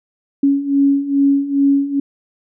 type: beating tone pair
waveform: sine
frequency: 277.2 / 279.6 Hz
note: C#4 / C#4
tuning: 0 / +15 cents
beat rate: 2.4 Hz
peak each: -17 / -13 dBFS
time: 0.43-2 s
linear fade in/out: 5 ms
effects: none